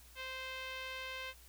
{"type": "tone with low-pass filter", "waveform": "5% pulse", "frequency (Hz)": 521, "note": "C5", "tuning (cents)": -7, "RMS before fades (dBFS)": -44, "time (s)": [0.15, 1.34], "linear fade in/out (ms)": 50, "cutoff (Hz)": 2800, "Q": 1.4, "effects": ["added 60 Hz sine -59 dBFS peak until 1.48 s", "white hiss -61 dBFS RMS until 1.48 s"]}